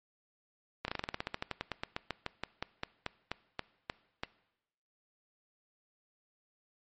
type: slowing click train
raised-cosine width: 0.3 ms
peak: -18 dBFS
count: 27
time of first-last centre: 0.85-4.235 s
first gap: 31 ms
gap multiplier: 1.1
effects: noise-tail reverb RT60 0.9 s tail -20 dB re dry + MP3 32 kbps